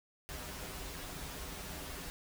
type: noise with comb filter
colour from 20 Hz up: pink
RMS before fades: -44 dBFS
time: 0.29-2.1 s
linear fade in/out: 0 ms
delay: 8.9 ms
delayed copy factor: -0.75
effects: none